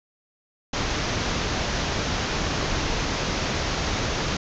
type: low-pass noise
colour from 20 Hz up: pink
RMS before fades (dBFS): -26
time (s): 0.73-4.37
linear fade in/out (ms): 5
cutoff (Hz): 6700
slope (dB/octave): 96
effects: none